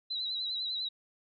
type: tone with vibrato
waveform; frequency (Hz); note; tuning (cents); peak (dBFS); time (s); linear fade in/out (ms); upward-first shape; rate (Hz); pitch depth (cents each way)
sine; 3951; B7; 0; -32; 0.1-0.89; 10; sine; 10; 57
effects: none